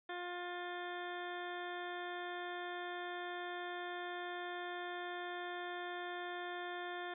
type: harmonic tone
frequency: 353.9 Hz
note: F4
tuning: 23 cents sharp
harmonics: 1 / 2 / 3 / 4 / 5 / 6 / 7 / 9 / 10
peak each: -46 / -46 / -51 / -51 / -48 / -58 / -60 / -57 / -55 dBFS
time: 0.09-7.14 s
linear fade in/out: 5 ms
effects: none